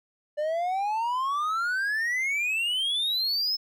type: exponential sweep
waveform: triangle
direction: up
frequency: 587 to 5274 Hz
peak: -23 dBFS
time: 0.37-3.57 s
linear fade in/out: 20 ms
effects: none